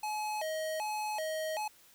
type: tone with vibrato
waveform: square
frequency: 732 Hz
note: F#5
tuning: 19 cents flat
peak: -34 dBFS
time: 0.03-1.68 s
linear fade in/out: 5 ms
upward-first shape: square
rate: 1.3 Hz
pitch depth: 260 cents each way
effects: white hiss -61 dBFS RMS until 1.94 s